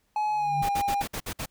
triangle tone with pitch glide, 847 to 806 Hz, G#5 to G5, +34 to +48 cents, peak -22 dBFS, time 0.16-1.02 s, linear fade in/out 2 ms, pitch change -86 cents, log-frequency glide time 0.36-0.56 s
sine tone with exponential growth, 146.83 Hz, D3, in tune, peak -26 dBFS, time 0.25-0.62 s, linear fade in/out 2 ms, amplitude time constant 80 ms
pink noise bursts, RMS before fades -33 dBFS, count 7, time 0.62-1.46 s, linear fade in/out 10 ms, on 72 ms, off 56 ms
effects pink hiss -71 dBFS RMS until 1.5 s

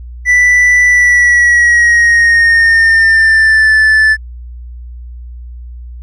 triangle tone with pitch glide, 1975.5 to 1749.8 Hz, B6 to A6, 0 to -10 cents, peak -3 dBFS, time 0.25-4.17 s, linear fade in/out 50 ms, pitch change -210 cents, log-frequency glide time 0.87-3.73 s, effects added 60 Hz sine -25 dBFS peak until 6.02 s + resampled to 22050 Hz

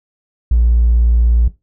triangle tone, 58.27 Hz, A#1, in tune, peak -5 dBFS, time 0.51-1.48 s, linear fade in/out 5 ms, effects noise-tail reverb RT60 0.2 s tail -18 dB re dry + tanh soft clip ceiling -5 dBFS

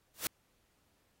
white noise with exponential growth, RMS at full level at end -29 dBFS, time 0.14-0.27 s, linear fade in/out 2 ms, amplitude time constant 28 ms, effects pink hiss -74 dBFS RMS until 1.2 s + AAC 48 kbps

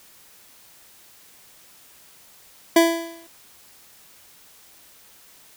25% pulse tone with exponential decay, 333.2 Hz, E4, 19 cents sharp, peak -6 dBFS, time 2.76-3.27 s, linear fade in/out 5 ms, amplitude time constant 110 ms, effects white hiss -51 dBFS RMS until 5.56 s

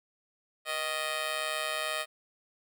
10% pulse tone with amplitude modulation, 623 Hz, D#5, 2 cents sharp, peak -19 dBFS, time 0.65-2.06 s, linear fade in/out 50 ms, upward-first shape sine, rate 142 Hz, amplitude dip 75%, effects none

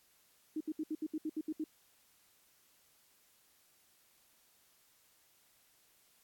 sine tone bursts, 311.1 Hz, D#4, in tune, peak -34 dBFS, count 10, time 0.56-1.641 s, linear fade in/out 5 ms, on 46 ms, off 69 ms, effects white hiss -69 dBFS RMS until 6.23 s + AAC 64 kbps

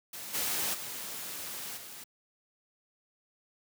white noise with level steps, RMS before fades -42 / -32 / -40 / -46 dBFS, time 0.13-2.04 s, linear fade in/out 5 ms, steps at 0.33 / 0.73 / 1.76 s, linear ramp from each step 20 ms, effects high-pass 100 Hz 12 dB/octave

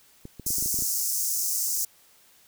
clicks, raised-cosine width 3 ms, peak -26 dBFS, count 10, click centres 0.254 / 0.397 / 0.465 / 0.505 / 0.584 / 0.625 / 0.66 / 0.743 / 0.789 / 0.823 s
pink high-pass noise, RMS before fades -27 dBFS, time 0.46-1.85 s, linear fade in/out 5 ms, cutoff 5500 Hz, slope 48 dB/octave
effects white hiss -58 dBFS RMS until 2.47 s

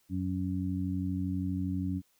harmonic tone, 92.5 Hz, F#2, in tune, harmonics 1 / 2 / 3, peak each -34 / -34 / -34 dBFS, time 0.09-2.02 s, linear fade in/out 50 ms, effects white hiss -70 dBFS RMS until 2.19 s

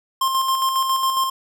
square tone with tremolo, 1058 Hz, C6, 19 cents sharp, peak -17 dBFS, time 0.21-1.3 s, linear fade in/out 5 ms, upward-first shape square, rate 7.3 Hz, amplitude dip 40%, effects none

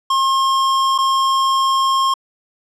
square tone with dropouts, 1071 Hz, C6, 40 cents sharp, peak -14 dBFS, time 0.1-2.14 s, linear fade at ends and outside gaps 5 ms, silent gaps 0.98-0.985 s, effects low-pass 7000 Hz 12 dB/octave

